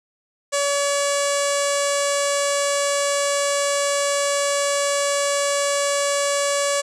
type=tone with low-pass filter; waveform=sawtooth; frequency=568 Hz; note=C#5; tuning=42 cents sharp; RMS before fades=-21 dBFS; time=0.52-6.82 s; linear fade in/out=20 ms; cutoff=7900 Hz; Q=4; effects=none